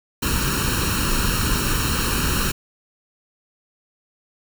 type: noise with comb filter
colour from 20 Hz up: pink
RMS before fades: -21 dBFS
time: 0.22-2.52 s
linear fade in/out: 10 ms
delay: 0.72 ms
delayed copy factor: +0.8
effects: none